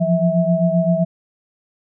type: tone cluster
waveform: sine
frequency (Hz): 169.7 / 177.4 / 651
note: F3 / F3 / E5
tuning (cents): -49 / +27 / -22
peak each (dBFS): -18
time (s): 0-1.05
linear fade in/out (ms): 20
effects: none